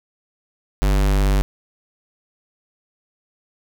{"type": "tone", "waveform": "square", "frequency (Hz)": 49.13, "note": "G1", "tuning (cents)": 5, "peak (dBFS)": -15, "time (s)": [0.82, 1.42], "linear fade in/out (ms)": 0, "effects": []}